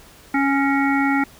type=harmonic tone with a mistuned harmonic; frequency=277.2 Hz; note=C#4; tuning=in tune; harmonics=1 / 3 / 5 / 7 / 8; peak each=-18 / -23 / -25 / -26 / -27 dBFS; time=0.34-1.24 s; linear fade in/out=5 ms; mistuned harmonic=7; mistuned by=-33 cents; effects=pink hiss -47 dBFS RMS until 1.39 s